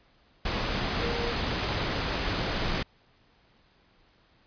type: tone in noise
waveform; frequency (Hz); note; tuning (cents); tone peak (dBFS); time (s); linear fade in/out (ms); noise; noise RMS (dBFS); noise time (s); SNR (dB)
sine; 471.8; A#4; +21; -33; 0.99-1.33; 5; pink; -29; 0.45-2.83; -7
effects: pink hiss -63 dBFS RMS until 4.46 s + resampled to 11025 Hz